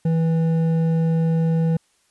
sine tone with hard clipping, 163.4 Hz, E3, 15 cents flat, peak -18 dBFS, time 0.05-1.77 s, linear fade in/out 5 ms, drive 7 dB, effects white hiss -63 dBFS RMS until 2.1 s + resampled to 24000 Hz

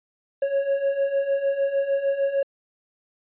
triangle beating tone pair, 548 / 554.6 Hz, C#5 / C#5, -20 / +1 cents, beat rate 6.6 Hz, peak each -25 / -20 dBFS, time 0.42-2.43 s, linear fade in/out 5 ms, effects resampled to 8000 Hz

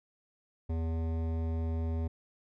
sine tone with hard clipping, 81.6 Hz, E2, 17 cents flat, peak -32 dBFS, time 0.69-2.08 s, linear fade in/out 10 ms, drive 15 dB, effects none

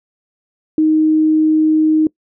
sine tone, 312 Hz, D#4, 5 cents sharp, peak -9 dBFS, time 0.78-2.07 s, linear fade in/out 2 ms, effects noise-tail reverb RT60 0.1 s tail -24 dB re dry

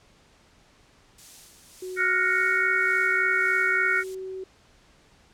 violet noise with tremolo, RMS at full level -37 dBFS, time 1.18-4.15 s, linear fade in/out 5 ms, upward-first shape sine, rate 1.8 Hz, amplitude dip 50%
sine tone with pitch glide, 370 to 377.6 Hz, F#4 to F#4, 0 to +35 cents, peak -32 dBFS, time 1.82-4.44 s, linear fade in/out 5 ms, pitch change +35 cents, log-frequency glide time 2.18-2.51 s
sine chord, Gb major seventh, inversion third, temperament equal with one note detuned, 1396.9 / 1460.4 / 1864.7 / 2217 Hz, F6 / Gb6 / Bb6 / Db7, 0 / -23 / 0 / 0 cents, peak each -26 dBFS, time 1.96-4.04 s, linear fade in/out 50 ms
effects pink hiss -58 dBFS RMS until 5.33 s + low-pass 7000 Hz 12 dB/octave

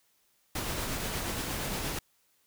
pink noise with tremolo, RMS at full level -33 dBFS, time 0.55-1.99 s, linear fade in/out 5 ms, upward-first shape sine, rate 8.5 Hz, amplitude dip 25%, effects white hiss -70 dBFS RMS until 2.46 s

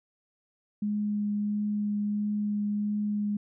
sine tone with vibrato, 207.7 Hz, G#3, in tune, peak -26 dBFS, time 0.82-3.37 s, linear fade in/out 5 ms, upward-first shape triangle, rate 1.5 Hz, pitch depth 10 cents each way, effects none

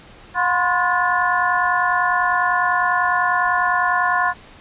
sine tone cluster, 719 / 1019 / 1069 / 1443 / 1743 Hz, F#5 / C6 / C6 / F#6 / A6, -50 / -46 / +37 / -44 / -17 cents, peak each -22 dBFS, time 0.34-4.34 s, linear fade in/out 50 ms, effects pink hiss -44 dBFS RMS until 4.6 s + resampled to 8000 Hz

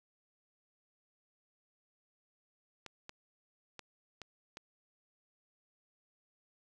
clicks, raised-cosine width 0.2 ms, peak -28 dBFS, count 5, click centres 2.863 / 3.094 / 3.793 / 4.217 / 4.571 s, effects none

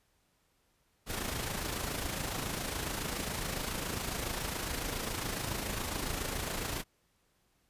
pink noise with amplitude modulation, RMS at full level -34 dBFS, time 1.06-6.84 s, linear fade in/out 50 ms, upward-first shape sine, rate 27.2 Hz, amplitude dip 50%, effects pink hiss -73 dBFS RMS until 7.69 s + resampled to 32000 Hz

